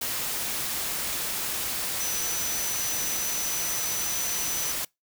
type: tone in noise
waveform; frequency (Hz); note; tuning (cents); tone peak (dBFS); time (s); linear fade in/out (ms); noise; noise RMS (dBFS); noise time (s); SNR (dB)
sine; 5990; F#8; +20; -30; 2-4.72; 5; white; -30; 0.01-4.85; -3
effects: noise-tail reverb RT60 0.2 s tail -26 dB re dry